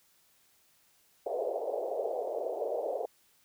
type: band-pass noise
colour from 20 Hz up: pink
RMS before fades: -34 dBFS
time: 1.26-3.06 s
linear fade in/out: 5 ms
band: 430 to 690 Hz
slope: 48 dB/octave
effects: white hiss -67 dBFS RMS until 3.44 s